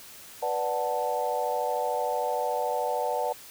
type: chord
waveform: sine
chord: B minor seventh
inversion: none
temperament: equal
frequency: 493.9 / 587.3 / 740 / 880 Hz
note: B4 / D5 / F#5 / A5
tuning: 0 / 0 / 0 / 0 cents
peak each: -31 dBFS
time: 0.42-3.33 s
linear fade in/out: 10 ms
effects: white hiss -47 dBFS RMS until 3.5 s